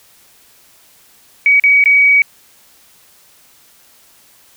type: tone with dropouts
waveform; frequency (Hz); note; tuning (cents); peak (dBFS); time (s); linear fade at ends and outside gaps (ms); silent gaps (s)
sine; 2264; C#7; +36; -6; 1.46-2.22; 1; 1.598-1.638 / 1.84-1.858
effects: white hiss -48 dBFS RMS until 4.56 s